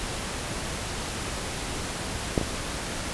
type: clicks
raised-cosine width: 2 ms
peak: -7 / -13 dBFS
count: 2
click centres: 2.378 / 2.413 s
effects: pink hiss -32 dBFS RMS until 3.13 s + resampled to 24000 Hz